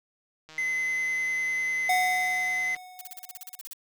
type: click train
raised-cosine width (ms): 0.2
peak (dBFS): -30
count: 358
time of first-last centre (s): 0.49-2.764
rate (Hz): 157
type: tone with vibrato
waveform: triangle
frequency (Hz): 2040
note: C7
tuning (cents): -44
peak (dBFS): -24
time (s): 0.58-2.75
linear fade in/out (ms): 2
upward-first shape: sine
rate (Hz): 10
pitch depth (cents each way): 12
type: tone with exponential decay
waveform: square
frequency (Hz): 735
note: F#5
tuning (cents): -12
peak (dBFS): -22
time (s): 1.89-3.6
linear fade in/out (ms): 5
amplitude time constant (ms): 370
type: noise bursts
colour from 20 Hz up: blue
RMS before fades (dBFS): -40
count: 13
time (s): 2.99-3.732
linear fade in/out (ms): 0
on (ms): 22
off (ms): 38
effects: none